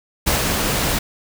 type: noise with ADSR envelope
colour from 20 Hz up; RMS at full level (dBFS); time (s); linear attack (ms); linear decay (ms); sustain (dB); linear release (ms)
pink; -17; 0.26-0.99; 17; 140; -3; 7
effects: none